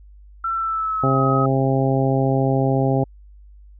sine tone with pitch glide, 1343 to 1268.4 Hz, E6 to D#6, +32 to +33 cents, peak -20 dBFS, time 0.44-1.46 s, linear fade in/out 5 ms, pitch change -99 cents, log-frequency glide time 0.55-1.18 s
harmonic tone, 133.9 Hz, C3, 40 cents sharp, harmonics 1 / 2 / 3 / 4 / 5 / 6, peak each -19 / -22 / -24 / -25 / -26 / -27 dBFS, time 1.03-3.04 s, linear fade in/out 5 ms
effects added 50 Hz sine -42 dBFS peak until 3.79 s

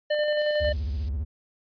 square tone with tremolo, 599 Hz, D5, 34 cents sharp, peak -22 dBFS, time 0.1-0.73 s, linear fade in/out 10 ms, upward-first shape square, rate 11 Hz, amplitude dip 25%
violet noise, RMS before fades -38 dBFS, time 0.38-1.09 s, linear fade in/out 5 ms
triangle tone with vibrato, 71.7 Hz, D2, 41 cents flat, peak -24 dBFS, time 0.6-1.25 s, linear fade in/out 20 ms, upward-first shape sine, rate 15 Hz, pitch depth 260 cents each way
effects resampled to 11025 Hz

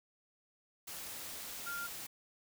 sine tone in noise, 1396.9 Hz, F6, in tune, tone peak -39 dBFS, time 1.66-1.87 s, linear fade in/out 10 ms, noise white, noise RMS -45 dBFS, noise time 0.87-2.07 s, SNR +3 dB, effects none

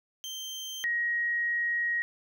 30% pulse / sine tone pair in turn, 3136 / 1889.6 Hz, G7 / A#6, 0 / +23 cents, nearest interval major sixth, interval 877 cents, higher first, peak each -33 / -26 dBFS, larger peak second, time 0.24-0.84 / 0.84-2.02 s, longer second, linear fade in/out 0 ms, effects none

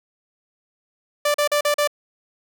sawtooth tone bursts, 587.3 Hz, D5, in tune, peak -13 dBFS, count 5, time 1.25-1.875 s, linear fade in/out 5 ms, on 93 ms, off 40 ms, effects none

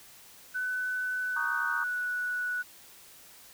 sine tone with pitch glide, 1502 to 1475.3 Hz, F#6 to F#6, +26 to -5 cents, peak -29 dBFS, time 0.54-2.63 s, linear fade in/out 20 ms, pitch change -31 cents, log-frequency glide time 1.21-1.81 s
sine chord, Eb dominant seventh, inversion second, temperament just, 933.4 / 1120.1 / 1244.5 / 1555.6 Hz, Bb5 / Db6 / Eb6 / G6, +2 / +18 / 0 / -14 cents, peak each -38 / -38 / -36 / -35 dBFS, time 1.36-1.84 s, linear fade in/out 5 ms
effects white hiss -53 dBFS RMS until 3.53 s

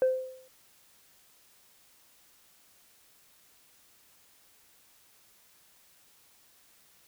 sine tone with exponential decay, 517 Hz, C5, 21 cents flat, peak -17 dBFS, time 0.02-0.48 s, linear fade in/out 1 ms, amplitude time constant 98 ms, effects tanh soft clip ceiling -19 dBFS + white hiss -62 dBFS RMS until 7.07 s

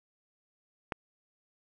click, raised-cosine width 0.5 ms, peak -17 dBFS, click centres 0.922 s, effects none

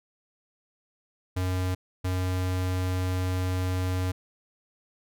square tone bursts at uneven times, 92 Hz, F#2, 9 cents flat, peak -26 dBFS, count 2, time 1.36-1.75 / 2.04-4.12 s, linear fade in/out 10 ms, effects none

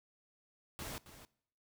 pink noise with echo, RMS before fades -44 dBFS, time 0.79-0.98 s, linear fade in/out 0 ms, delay 270 ms, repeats 1, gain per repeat -12 dB, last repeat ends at 1.25 s, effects noise-tail reverb RT60 0.7 s tail -22 dB re dry

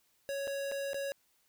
square tone with dropouts, 555 Hz, C#5, 2 cents sharp, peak -35 dBFS, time 0.29-1.12 s, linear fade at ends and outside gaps 0 ms, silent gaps 0.472-0.477 / 0.715-0.72 / 0.933-0.944 s, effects white hiss -72 dBFS RMS until 1.48 s

